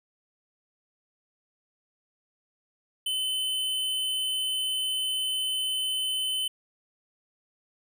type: tone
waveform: square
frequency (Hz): 3042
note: F#7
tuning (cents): +47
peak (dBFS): -27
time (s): 3.06-6.48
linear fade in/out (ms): 5
effects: none